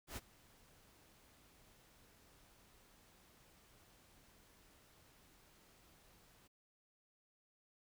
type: noise with ADSR envelope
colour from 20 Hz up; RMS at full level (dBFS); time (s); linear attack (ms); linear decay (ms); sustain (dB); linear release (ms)
pink; -45; 0.07-6.48; 99; 30; -22; 13
effects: none